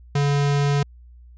square tone, 142.8 Hz, D3, 48 cents flat, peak -18 dBFS, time 0.15-0.83 s, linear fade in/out 5 ms, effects added 60 Hz sine -43 dBFS peak until 1.37 s + resampled to 16000 Hz

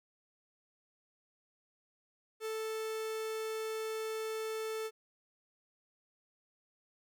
45% pulse tone, 440 Hz, A4, in tune, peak -36 dBFS, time 2.4-4.91 s, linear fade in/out 50 ms, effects none

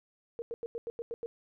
sine tone bursts, 466.2 Hz, A#4, in tune, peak -34 dBFS, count 8, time 0.39-1.26 s, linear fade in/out 0 ms, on 30 ms, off 90 ms, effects none

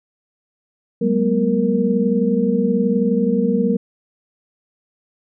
sine tone cluster, 189.1 / 208 / 240.3 / 466.9 Hz, F#3 / G#3 / B3 / A#4, +38 / +3 / -47 / +3 cents, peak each -20 dBFS, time 1.01-3.77 s, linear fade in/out 10 ms, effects none

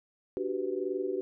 sine chord, G major seventh, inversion second, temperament equal with one note detuned, 293.7 / 370 / 392 / 497 Hz, D4 / F#4 / G4 / B4, 0 / 0 / 0 / +11 cents, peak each -39 / -33 / -34 / -38 dBFS, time 0.37-1.21 s, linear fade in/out 0 ms, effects none

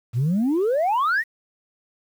sine exponential sweep, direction up, 110 to 1960 Hz, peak -16 dBFS, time 0.13-1.24 s, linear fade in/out 50 ms, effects tanh soft clip ceiling -16 dBFS + 8-bit

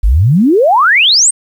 sine exponential sweep, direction up, 44.78 to 8890 Hz, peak -5 dBFS, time 0.03-1.31 s, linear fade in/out 10 ms, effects 7-bit

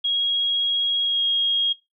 sine tone with pitch glide, 3295 to 3267 Hz, G#7 to G#7, -14 to -29 cents, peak -19 dBFS, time 0.04-1.73 s, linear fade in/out 10 ms, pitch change -15 cents, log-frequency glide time 1.02-1.22 s, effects noise-tail reverb RT60 0.2 s tail -17 dB re dry

